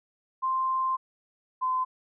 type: tone pair in turn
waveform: sine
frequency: 1046.5 / 1026.7 Hz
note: C6 / C6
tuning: 0 / -33 cents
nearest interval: unison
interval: 33 cents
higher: first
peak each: -24 dBFS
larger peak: neither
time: 0.42-0.97 / 1.61-1.85 s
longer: first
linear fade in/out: 20 ms
effects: none